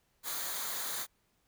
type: noise with comb filter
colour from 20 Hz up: white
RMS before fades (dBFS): -37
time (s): 0.23-1.07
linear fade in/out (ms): 50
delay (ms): 0.37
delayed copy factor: -0.6
effects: pink hiss -74 dBFS RMS until 1.47 s